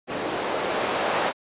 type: noise with low-pass filter sweep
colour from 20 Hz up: violet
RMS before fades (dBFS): -26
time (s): 0.07-1.33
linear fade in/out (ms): 50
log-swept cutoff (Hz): 430 to 670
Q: 1.1
effects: resampled to 8000 Hz